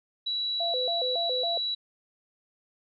sine tone, 3921 Hz, B7, 13 cents flat, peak -27 dBFS, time 0.26-1.75 s, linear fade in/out 10 ms
sine tone with vibrato, 587.3 Hz, D5, in tune, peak -29 dBFS, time 0.6-1.58 s, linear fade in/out 5 ms, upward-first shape square, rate 3.6 Hz, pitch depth 260 cents each way
effects none

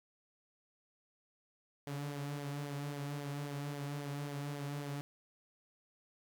sawtooth tone with flanger, 143.4 Hz, D3, 41 cents flat, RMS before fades -41 dBFS, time 1.87-5.01 s, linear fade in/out 0 ms, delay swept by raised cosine 0.73 to 5.13 ms, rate 3.7 Hz, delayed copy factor -0.5, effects none

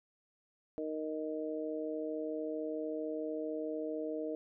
harmonic tone, 155.56 Hz, D#3, in tune, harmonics 2 / 3 / 4, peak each -39 / -39 / -41 dBFS, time 0.78-4.35 s, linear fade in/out 0 ms, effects none

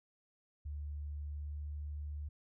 sine tone with pitch glide, 73.4 to 73.87 Hz, D2 to D2, 0 to +11 cents, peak -39 dBFS, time 0.65-2.29 s, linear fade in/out 10 ms, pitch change +11 cents, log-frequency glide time 1.27-1.61 s, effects none

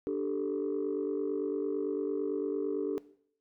sine chord, D suspended fourth, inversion none, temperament just, 293.7 / 391.6 / 440.5 Hz, D4 / G4 / A4, 0 / -2 / +2 cents, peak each -33 dBFS, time 0.07-2.98 s, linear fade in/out 0 ms, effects noise-tail reverb RT60 0.6 s tail -18 dB re dry + tanh soft clip ceiling -24 dBFS

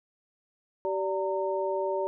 sine tone cluster, 384.4 / 581 / 918 Hz, G4 / D5 / A#5, -34 / -19 / -27 cents, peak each -30 / -30 / -33 dBFS, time 0.85-2.07 s, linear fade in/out 0 ms, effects none

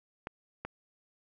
clicks, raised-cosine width 0.5 ms, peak -22 dBFS, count 2, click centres 0.271 / 0.65 s, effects none

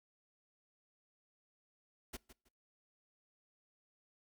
pink noise with echo, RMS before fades -45 dBFS, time 2.13-2.17 s, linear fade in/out 10 ms, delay 160 ms, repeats 2, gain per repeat -13 dB, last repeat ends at 2.49 s, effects noise-tail reverb RT60 0.4 s tail -25 dB re dry

